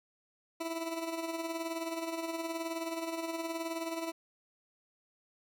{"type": "tone with tremolo", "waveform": "20% pulse", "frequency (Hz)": 329.6, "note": "E4", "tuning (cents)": 0, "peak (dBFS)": -28, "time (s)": [0.6, 4.12], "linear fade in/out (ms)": 10, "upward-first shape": "sine", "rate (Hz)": 19, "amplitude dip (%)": 55, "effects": []}